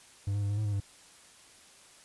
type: tone with pitch steps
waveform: triangle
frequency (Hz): 99.8 / 102.3 / 100.5 / 102.6 / 107.4 / 103 / 99.6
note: G2 / G#2 / G2 / G#2 / A2 / G#2 / G2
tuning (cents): +32 / -26 / +44 / -21 / -41 / -14 / +28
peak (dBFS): -26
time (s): 0.27-0.802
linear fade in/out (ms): 5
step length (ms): 76
effects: white hiss -56 dBFS RMS until 2.04 s + resampled to 24000 Hz